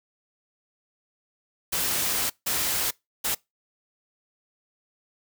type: noise bursts at uneven times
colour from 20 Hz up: white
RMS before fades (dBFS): -26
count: 3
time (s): 1.72-2.3 / 2.46-2.91 / 3.24-3.35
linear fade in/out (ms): 10
effects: noise-tail reverb RT60 0.2 s tail -24 dB re dry